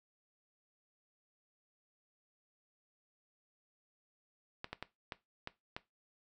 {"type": "clicks", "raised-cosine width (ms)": 0.3, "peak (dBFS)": -24, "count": 6, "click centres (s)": [4.644, 4.73, 4.826, 5.122, 5.474, 5.765], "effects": ["noise-tail reverb RT60 0.2 s tail -17 dB re dry"]}